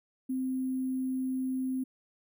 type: tone with sample-and-hold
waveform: sine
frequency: 260 Hz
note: C4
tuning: 11 cents flat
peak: -29 dBFS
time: 0.29-1.84 s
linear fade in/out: 10 ms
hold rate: 11025 Hz
effects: none